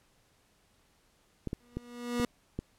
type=clicks; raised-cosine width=3 ms; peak=-21 dBFS; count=5; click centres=1.473 / 1.531 / 1.77 / 2.199 / 2.59 s
type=tone with exponential growth; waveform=30% pulse; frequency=241.3 Hz; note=B3; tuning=40 cents flat; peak=-23 dBFS; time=1.6-2.25 s; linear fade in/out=2 ms; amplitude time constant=140 ms
effects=pink hiss -68 dBFS RMS until 2.78 s + low-pass 12000 Hz 12 dB/octave